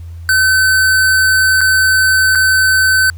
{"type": "tone with dropouts", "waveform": "square", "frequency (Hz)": 1527, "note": "G6", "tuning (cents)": -46, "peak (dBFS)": -9, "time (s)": [0.29, 3.1], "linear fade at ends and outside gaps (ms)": 1, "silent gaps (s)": [[1.608, 1.613], [2.351, 2.355]], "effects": ["added 84 Hz sine -26 dBFS peak until 3.17 s", "pink hiss -51 dBFS RMS until 3.17 s"]}